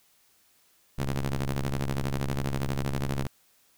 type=ring-modulated tone; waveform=sawtooth; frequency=69.3 Hz; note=C#2; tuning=in tune; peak=-20 dBFS; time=0.98-3.27 s; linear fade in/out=5 ms; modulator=63.1 Hz; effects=white hiss -64 dBFS RMS until 3.77 s